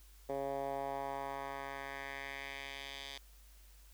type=tone with band-pass filter sweep; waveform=10% pulse; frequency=138 Hz; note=C#3; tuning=7 cents flat; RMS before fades=-42 dBFS; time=0.29-3.18 s; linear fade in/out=5 ms; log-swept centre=530 to 3700 Hz; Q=1.9; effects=added 50 Hz sine -57 dBFS peak until 3.93 s + white hiss -65 dBFS RMS until 3.93 s